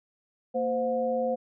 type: tone cluster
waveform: sine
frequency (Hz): 231.9 / 517 / 718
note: A#3 / C5 / F5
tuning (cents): -9 / -21 / +48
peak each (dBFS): -33 / -26 / -32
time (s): 0.54-1.36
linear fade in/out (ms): 20
effects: none